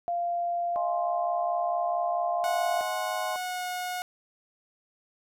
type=tone; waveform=sine; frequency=694 Hz; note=F5; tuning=11 cents flat; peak=-26 dBFS; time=0.08-2.81 s; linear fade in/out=0 ms
type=harmonic tone; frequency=209.8 Hz; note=G#3; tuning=18 cents sharp; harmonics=3 / 4 / 5; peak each=-34 / -38 / -35 dBFS; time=0.76-3.36 s; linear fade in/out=0 ms
type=tone with pitch glide; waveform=sawtooth; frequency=733 to 725 Hz; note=F#5 to F#5; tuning=-16 to -35 cents; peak=-27 dBFS; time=2.44-4.02 s; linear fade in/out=0 ms; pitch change=-19 cents; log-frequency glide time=3.34-3.68 s
effects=none